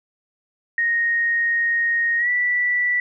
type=tone with pitch glide; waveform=sine; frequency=1864.7 to 1963.1 Hz; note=A#6 to B6; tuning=0 to -11 cents; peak=-17 dBFS; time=0.78-3 s; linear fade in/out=2 ms; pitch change=+89 cents; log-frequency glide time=2.18-2.29 s; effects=none